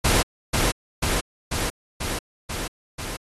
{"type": "noise with echo", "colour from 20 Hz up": "pink", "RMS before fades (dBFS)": -20, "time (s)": [0.04, 0.23], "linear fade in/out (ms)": 10, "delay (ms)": 490, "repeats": 6, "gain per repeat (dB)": -2, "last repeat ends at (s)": 3.17, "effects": ["AAC 32 kbps"]}